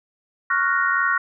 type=chord; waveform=sine; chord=Gb major seventh; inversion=second; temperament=equal; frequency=1108.7 / 1396.9 / 1480 / 1864.7 Hz; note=Db6 / F6 / Gb6 / Bb6; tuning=0 / 0 / 0 / 0 cents; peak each=-23 dBFS; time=0.5-1.18 s; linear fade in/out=5 ms; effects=none